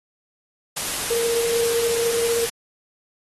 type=tone in noise; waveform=sine; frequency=466.2 Hz; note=A#4; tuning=in tune; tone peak=-20 dBFS; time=1.1-2.46 s; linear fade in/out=10 ms; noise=white; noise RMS=-26 dBFS; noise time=0.76-2.5 s; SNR=+3 dB; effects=AAC 32 kbps